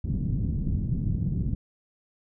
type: low-pass noise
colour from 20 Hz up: white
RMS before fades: -27 dBFS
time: 0.04-1.55 s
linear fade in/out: 5 ms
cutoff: 190 Hz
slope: 24 dB/octave
effects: none